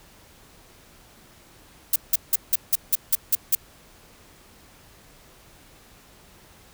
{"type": "noise bursts", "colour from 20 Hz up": "violet", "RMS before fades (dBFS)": -18, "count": 9, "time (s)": [1.93, 3.551], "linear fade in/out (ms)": 5, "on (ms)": 29, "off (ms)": 170, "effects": ["pink hiss -52 dBFS RMS until 6.73 s"]}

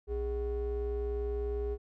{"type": "ring-modulated tone", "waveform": "triangle", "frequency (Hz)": 174.61, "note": "F3", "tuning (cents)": 0, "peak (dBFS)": -26, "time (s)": [0.07, 1.78], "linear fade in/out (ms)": 50, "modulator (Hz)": 236, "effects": []}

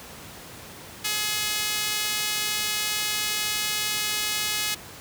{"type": "tone with high-pass filter", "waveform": "sawtooth", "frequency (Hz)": 422.1, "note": "G#4", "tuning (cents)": 28, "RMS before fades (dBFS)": -27, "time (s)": [1.04, 4.75], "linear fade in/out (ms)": 10, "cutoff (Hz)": 2800, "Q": 0.79, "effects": ["pink hiss -42 dBFS RMS until 5 s", "high-pass 80 Hz 12 dB/octave"]}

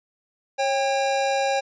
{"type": "tone pair together", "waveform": "square", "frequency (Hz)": [547, 797.2], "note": ["C#5", "G5"], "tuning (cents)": [-23, 29], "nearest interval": "perfect fifth", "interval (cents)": 652, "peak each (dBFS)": [-24, -24], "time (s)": [0.58, 1.61], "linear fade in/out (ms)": 20, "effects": ["resampled to 16000 Hz"]}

